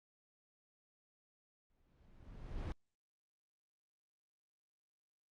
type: noise with exponential growth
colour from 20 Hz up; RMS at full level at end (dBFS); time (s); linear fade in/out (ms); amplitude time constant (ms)
brown; -38; 1.7-2.72; 0; 220
effects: low-pass 5000 Hz 12 dB/octave + Opus 48 kbps